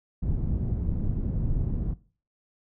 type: low-pass noise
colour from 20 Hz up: pink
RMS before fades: -27 dBFS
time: 0.22-1.94 s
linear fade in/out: 10 ms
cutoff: 170 Hz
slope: 12 dB/octave
effects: noise-tail reverb RT60 0.4 s tail -20 dB re dry